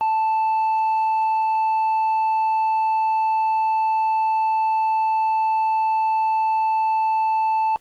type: tone with tanh clipping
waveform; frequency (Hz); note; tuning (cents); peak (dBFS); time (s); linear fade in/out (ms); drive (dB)
sine; 880; A5; 0; -18; 0.01-7.76; 0; 3
effects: pink hiss -58 dBFS RMS until 7.8 s + Opus 32 kbps